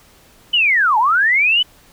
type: linear two-way sweep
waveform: sine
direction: down then up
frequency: 3044 to 830.6 to 3044 Hz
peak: -11 dBFS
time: 0.53-1.63 s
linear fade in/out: 10 ms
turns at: 0.98 s
effects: pink hiss -49 dBFS RMS until 1.92 s